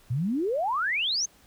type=exponential sweep; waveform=sine; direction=up; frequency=112 to 6540 Hz; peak=-24 dBFS; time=0.1-1.26 s; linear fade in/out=10 ms; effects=pink hiss -58 dBFS RMS until 1.46 s